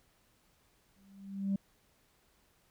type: tone with exponential growth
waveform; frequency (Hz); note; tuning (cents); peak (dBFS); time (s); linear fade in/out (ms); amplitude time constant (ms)
sine; 196.3; G3; +3; -25; 0.96-1.56; 5; 130
effects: tanh soft clip ceiling -26 dBFS + pink hiss -70 dBFS RMS until 2.7 s